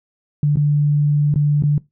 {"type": "tone with dropouts", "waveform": "sine", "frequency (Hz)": 146.83, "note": "D3", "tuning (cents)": 0, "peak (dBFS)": -12, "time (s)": [0.43, 1.78], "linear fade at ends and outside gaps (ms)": 2, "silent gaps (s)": [[0.558, 0.57], [1.341, 1.358], [1.624, 1.636]], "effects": ["noise-tail reverb RT60 0.2 s tail -21 dB re dry"]}